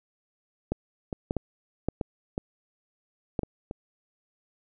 clicks, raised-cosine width 2 ms, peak -13 / -18 / -14 / -14 / -12 / -15 / -15 / -13 / -18 / -21 dBFS, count 10, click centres 0.72 / 1.128 / 1.309 / 1.367 / 1.886 / 2.012 / 2.379 / 3.392 / 3.433 / 3.711 s, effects none

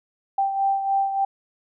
sine beating tone pair, 784 / 787.4 Hz, G5 / G5, 0 / +8 cents, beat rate 3.4 Hz, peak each -20 / -28 dBFS, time 0.38-1.25 s, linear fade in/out 5 ms, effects none

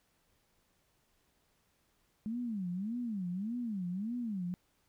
sine tone with vibrato, 207.7 Hz, G#3, in tune, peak -34 dBFS, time 2.26-4.54 s, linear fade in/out 0 ms, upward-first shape sine, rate 1.7 Hz, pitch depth 290 cents each way, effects pink hiss -74 dBFS RMS until 4.88 s

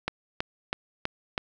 click train, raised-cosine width 0.3 ms, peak -11 dBFS, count 5, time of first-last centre 0.08-1.379 s, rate 3.08 Hz, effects none

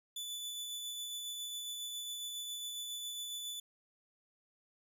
sawtooth tone with tremolo, 3481 Hz, A7, 19 cents flat, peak -36 dBFS, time 0.16-3.6 s, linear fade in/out 5 ms, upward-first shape sine, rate 7.3 Hz, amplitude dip 25%, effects none

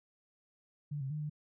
sine tone with pitch steps, 146.6 / 134.2 / 151.7 / 149.9 Hz, D3 / C3 / D#3 / D3, -3 / +44 / -44 / +36 cents, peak -35 dBFS, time 0.91-1.298 s, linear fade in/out 10 ms, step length 97 ms, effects none

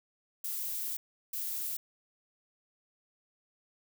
violet noise bursts at uneven times, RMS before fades -36 dBFS, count 2, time 0.44-0.97 / 1.33-1.77 s, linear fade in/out 5 ms, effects none

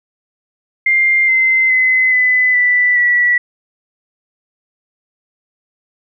sine tone with pitch steps, 2100 / 2069 / 2038 / 2007 / 1977.6 / 1948.1 Hz, C7 / C7 / C7 / B6 / B6 / B6, +6 / -20 / -46 / +27 / +2 / -24 cents, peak -9 dBFS, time 0.86-3.38 s, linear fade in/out 5 ms, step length 420 ms, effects none

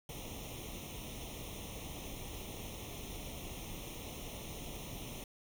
pink noise with comb filter, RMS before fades -45 dBFS, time 0.09-5.24 s, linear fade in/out 2 ms, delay 0.32 ms, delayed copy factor +0.9, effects none

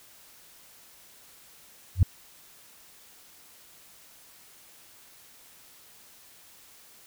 sine tone with exponential growth, 90.9 Hz, F#2, 30 cents flat, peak -9 dBFS, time 1.95-2.03 s, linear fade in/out 5 ms, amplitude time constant 17 ms, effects tanh soft clip ceiling -9 dBFS + white hiss -54 dBFS RMS until 7.06 s

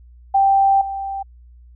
sine tone with level steps, 784 Hz, G5, in tune, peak -11 / -23 dBFS, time 0.34-1.23 s, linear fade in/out 10 ms, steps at 0.81 s, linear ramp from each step 5 ms, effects added 60 Hz sine -42 dBFS peak until 1.75 s

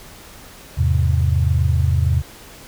sine chord, E augmented, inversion none, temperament equal, 82.41 / 103.83 / 130.81 Hz, E2 / G#2 / B#2, 0 / 0 / 0 cents, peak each -16 / -21 / -19 dBFS, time 0.77-2.22 s, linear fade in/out 20 ms, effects pink hiss -41 dBFS RMS until 2.67 s

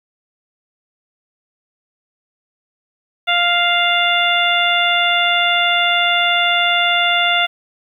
harmonic tone, 698.5 Hz, F5, in tune, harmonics 1 / 2 / 3 / 4 / 5, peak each -19 / -19 / -19 / -19 / -19 dBFS, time 3.27-7.47 s, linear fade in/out 20 ms, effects 8-bit

